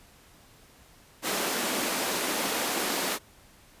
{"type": "high-pass noise", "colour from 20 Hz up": "pink", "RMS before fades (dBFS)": -29, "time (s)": [1.22, 3.19], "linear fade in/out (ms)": 50, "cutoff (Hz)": 230, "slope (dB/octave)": 24, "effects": ["pink hiss -56 dBFS RMS until 3.8 s", "resampled to 32000 Hz"]}